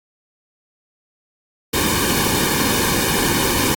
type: noise with comb filter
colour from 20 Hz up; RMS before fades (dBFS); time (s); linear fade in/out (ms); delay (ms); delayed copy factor
pink; -18; 1.73-3.75; 10; 1.5; -0.8
effects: AAC 64 kbps